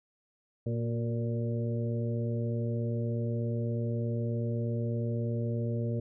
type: harmonic tone with a mistuned harmonic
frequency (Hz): 116.7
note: A#2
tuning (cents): +2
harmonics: 1 / 2 / 3 / 4 / 5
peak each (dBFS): -30 / -36 / -41 / -39 / -42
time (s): 0.66-6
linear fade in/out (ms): 5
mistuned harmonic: 3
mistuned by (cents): +39
effects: none